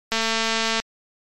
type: click train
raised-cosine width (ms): 0.2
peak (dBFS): -5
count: 154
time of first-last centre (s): 0.12-0.8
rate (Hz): 225
effects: MP3 64 kbps